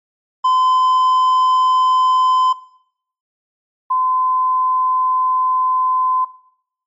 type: tone pair in turn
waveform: triangle / sine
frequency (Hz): 1024 / 1024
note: C6 / C6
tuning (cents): -38 / -38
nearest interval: unison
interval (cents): 0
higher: neither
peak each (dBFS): -9 / -13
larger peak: first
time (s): 0.44-2.53 / 3.9-6.25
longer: second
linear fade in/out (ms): 10
effects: noise-tail reverb RT60 0.7 s tail -19 dB re dry + MP3 32 kbps